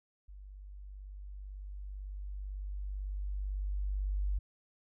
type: tone with level ramp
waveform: sine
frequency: 49 Hz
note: G1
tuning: in tune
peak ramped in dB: -47 to -29 dBFS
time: 0.28-4.39 s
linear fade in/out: 10 ms
effects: none